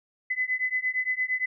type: beating tone pair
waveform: sine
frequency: 2012 / 2020.7 Hz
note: B6 / B6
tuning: +32 / +39 cents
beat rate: 8.7 Hz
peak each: -28 dBFS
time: 0.3-1.46 s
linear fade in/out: 10 ms
effects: none